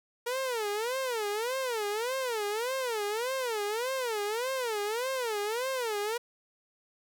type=tone with vibrato; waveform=sawtooth; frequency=466.2 Hz; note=A#4; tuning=in tune; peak=-26 dBFS; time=0.26-6.18 s; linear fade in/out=10 ms; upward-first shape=sine; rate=1.7 Hz; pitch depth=230 cents each way; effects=none